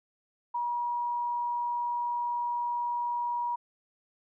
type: tone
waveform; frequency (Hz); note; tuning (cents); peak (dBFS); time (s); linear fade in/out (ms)
sine; 959; A#5; +49; -28; 0.54-3.56; 10
effects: none